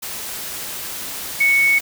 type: tone in noise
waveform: sine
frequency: 2217 Hz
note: C#7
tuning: in tune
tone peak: -12 dBFS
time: 1.4-1.79 s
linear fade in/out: 10 ms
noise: white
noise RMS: -29 dBFS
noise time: 0.02-1.81 s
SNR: +14 dB
effects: none